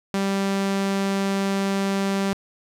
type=tone; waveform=sawtooth; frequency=196.1 Hz; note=G3; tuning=1 cent sharp; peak=-17 dBFS; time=0.14-2.33 s; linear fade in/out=0 ms; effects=low-pass 9000 Hz 12 dB/octave + 9-bit